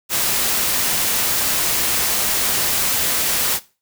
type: noise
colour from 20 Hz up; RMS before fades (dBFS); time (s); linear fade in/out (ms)
white; -19; 0.09-3.6; 50
effects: noise-tail reverb RT60 0.3 s tail -17 dB re dry